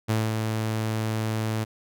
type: tone with ADSR envelope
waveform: sawtooth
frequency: 110 Hz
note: A2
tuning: in tune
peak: -17 dBFS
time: 0.08-1.65 s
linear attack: 21 ms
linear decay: 210 ms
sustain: -4 dB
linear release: 20 ms
effects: none